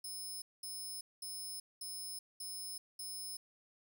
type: tone bursts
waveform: 20% pulse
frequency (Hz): 5220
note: E8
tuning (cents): -18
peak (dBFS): -37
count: 6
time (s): 0.04-3.37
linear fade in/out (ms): 5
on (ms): 380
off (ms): 210
effects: none